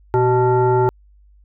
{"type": "tone with frequency modulation", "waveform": "sine", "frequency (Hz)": 379, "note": "F#4", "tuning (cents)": 42, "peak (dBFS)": -12, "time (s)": [0.14, 0.89], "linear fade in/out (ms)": 0, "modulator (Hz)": 499, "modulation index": 1.1, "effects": ["added 50 Hz sine -47 dBFS peak until 1.44 s"]}